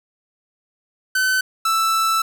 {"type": "tone pair in turn", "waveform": "45% pulse", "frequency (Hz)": [1520, 1322.6], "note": ["F#6", "E6"], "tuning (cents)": [46, 5], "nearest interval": "major second", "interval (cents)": 241, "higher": "first", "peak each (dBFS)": -16, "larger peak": "neither", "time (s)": [[1.15, 1.41], [1.65, 2.22]], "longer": "second", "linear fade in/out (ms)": 5, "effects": []}